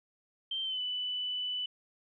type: tone with pitch glide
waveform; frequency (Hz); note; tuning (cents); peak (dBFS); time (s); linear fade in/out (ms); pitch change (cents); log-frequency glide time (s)
sine; 3136 to 2986; G7 to F#7; 0 to +15; -32; 0.51-1.66; 5; -85; 0.63-0.81
effects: none